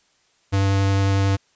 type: tone with vibrato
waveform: square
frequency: 98 Hz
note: G2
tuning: in tune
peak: -17 dBFS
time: 0.52-1.37 s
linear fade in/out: 20 ms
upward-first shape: triangle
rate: 11 Hz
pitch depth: 9 cents each way
effects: white hiss -62 dBFS RMS until 1.55 s + resampled to 16000 Hz